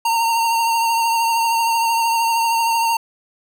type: tone with vibrato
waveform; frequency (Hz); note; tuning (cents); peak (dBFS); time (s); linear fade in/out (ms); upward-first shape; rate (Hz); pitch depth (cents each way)
square; 918; A#5; -27; -16; 0.05-2.97; 5; triangle; 13; 27
effects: none